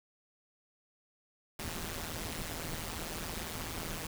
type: noise with amplitude modulation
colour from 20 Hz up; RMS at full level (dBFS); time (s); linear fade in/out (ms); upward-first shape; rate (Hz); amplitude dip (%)
pink; -36; 1.59-4.07; 5; sine; 162; 85
effects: none